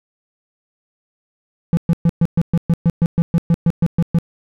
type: tone bursts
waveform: triangle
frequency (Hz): 168.4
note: E3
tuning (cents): +37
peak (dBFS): -8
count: 16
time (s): 1.73-4.186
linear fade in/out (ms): 0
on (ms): 41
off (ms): 120
effects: none